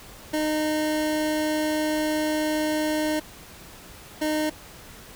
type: tone bursts at uneven times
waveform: 25% pulse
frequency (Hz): 307.2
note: D#4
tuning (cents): -22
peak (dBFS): -19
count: 2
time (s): 0.33-3.2 / 4.21-4.5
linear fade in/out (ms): 10
effects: pink hiss -45 dBFS RMS until 5.15 s